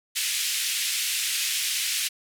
pink band-pass noise, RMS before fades -27 dBFS, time 0.15-2.09 s, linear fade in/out 20 ms, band 2300 to 13000 Hz, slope 24 dB/octave, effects none

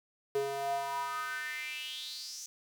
square tone with high-pass filter sweep, 138.59 Hz, C#3, in tune, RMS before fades -37 dBFS, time 0.35-2.46 s, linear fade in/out 0 ms, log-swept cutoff 430 to 6300 Hz, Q 6.1, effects none

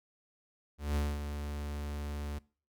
45% pulse tone with ADSR envelope, 73.1 Hz, D2, 7 cents flat, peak -28 dBFS, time 0.78-2.39 s, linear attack 180 ms, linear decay 220 ms, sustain -8 dB, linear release 11 ms, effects noise-tail reverb RT60 0.4 s tail -23 dB re dry

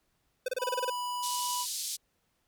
square tone bursts, 510 Hz, C5, 44 cents flat, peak -29 dBFS, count 9, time 0.46-0.9 s, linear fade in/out 5 ms, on 24 ms, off 28 ms
square tone, 984 Hz, B5, 7 cents flat, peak -33 dBFS, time 0.58-1.66 s, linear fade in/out 50 ms
pink band-pass noise, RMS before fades -36 dBFS, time 1.22-1.97 s, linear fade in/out 20 ms, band 4100 to 12000 Hz, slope 24 dB/octave
effects pink hiss -75 dBFS RMS until 2.47 s

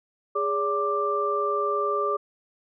sine tone cluster, 411.5 / 571 / 1180 Hz, G#4 / D5 / D6, -16 / -49 / +8 cents, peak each -27 / -30 / -25 dBFS, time 0.35-2.17 s, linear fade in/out 10 ms, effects none

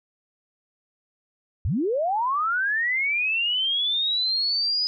sine linear sweep, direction up, 61.74 to 5010 Hz, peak -21 dBFS, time 1.65-4.87 s, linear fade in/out 0 ms, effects none

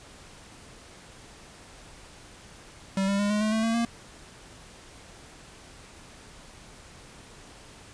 square tone with pitch steps, 193.5 / 198.71 / 204.1 / 209.6 / 215.2 / 221 / 226.9 / 233.1 Hz, G3 / G3 / G#3 / G#3 / A3 / A3 / A#3 / A#3, -22 / +24 / -30 / +16 / -38 / +8 / -47 / 0 cents, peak -24 dBFS, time 2.97-3.85 s, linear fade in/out 2 ms, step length 110 ms, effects pink hiss -49 dBFS RMS until 7.93 s + resampled to 22050 Hz

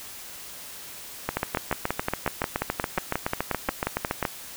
two click trains, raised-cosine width 0.5 ms, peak -9 / -9 dBFS, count 17 / 22, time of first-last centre 1.37-4.227 / 1.29-4.252 s, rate 5.6 / 7.09 Hz, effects white hiss -41 dBFS RMS until 4.56 s

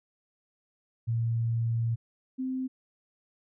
sine tone pair in turn, 115.4 / 259.5 Hz, A#2 / C4, -17 / -14 cents, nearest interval octave + major second, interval 1403 cents, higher second, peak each -25 / -29 dBFS, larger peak first, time 1.07-1.96 / 2.38-2.68 s, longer first, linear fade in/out 20 ms, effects none

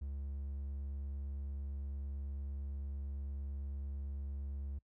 triangle tone with vibrato, 69.6 Hz, C#2, 8 cents sharp, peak -37 dBFS, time 0.01-4.79 s, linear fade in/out 10 ms, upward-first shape triangle, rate 8.9 Hz, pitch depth 9 cents each way, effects noise-tail reverb RT60 0.1 s tail -25 dB re dry

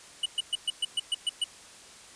square tone bursts, 2947 Hz, F#7, 8 cents flat, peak -25 dBFS, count 9, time 0.23-1.442 s, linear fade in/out 5 ms, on 28 ms, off 120 ms, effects white hiss -50 dBFS RMS until 2.15 s + resampled to 22050 Hz

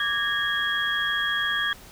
sine tone cluster, 1166 / 1651 / 1828 / 3290 Hz, D6 / G#6 / A#6 / G#7, -13 / -11 / -34 / -17 cents, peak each -32 / -25 / -32 / -28 dBFS, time 0-1.73 s, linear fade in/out 2 ms, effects pink hiss -47 dBFS RMS until 1.91 s

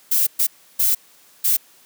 violet noise bursts at uneven times, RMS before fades -17 dBFS, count 4, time 0.11-0.27 / 0.39-0.47 / 0.79-0.95 / 1.44-1.57 s, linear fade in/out 10 ms, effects white hiss -52 dBFS RMS until 1.85 s + high-pass 150 Hz 12 dB/octave

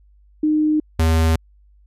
sine / square tone pair in turn, 306.2 / 80.87 Hz, D#4 / E2, -28 / -33 cents, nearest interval octave + major seventh, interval 2305 cents, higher first, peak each -14 dBFS, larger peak neither, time 0.43-0.8 / 0.99-1.36 s, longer neither, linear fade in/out 5 ms, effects added 50 Hz sine -49 dBFS peak until 1.86 s + resampled to 32000 Hz

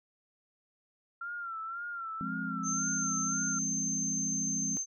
sine tone with vibrato, 1368 Hz, F6, 36 cents flat, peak -36 dBFS, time 1.21-3.59 s, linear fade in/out 5 ms, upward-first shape sine, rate 1.9 Hz, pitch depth 70 cents each way
sine chord, F minor, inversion none, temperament equal, 174.61 / 207.7 / 261.6 Hz, F3 / Ab3 / C4, 0 / 0 / 0 cents, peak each -39 dBFS, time 2.21-4.77 s, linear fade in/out 0 ms
sine tone, 6280 Hz, G8, 2 cents sharp, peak -31 dBFS, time 2.63-4.86 s, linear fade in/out 50 ms
effects none

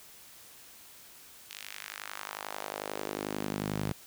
sawtooth tone with high-pass filter sweep, 51.2 Hz, G#1, 24 cents flat, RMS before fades -38 dBFS, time 1.5-3.92 s, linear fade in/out 0 ms, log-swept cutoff 2900 to 130 Hz, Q 1.4, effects white hiss -53 dBFS RMS until 4.06 s

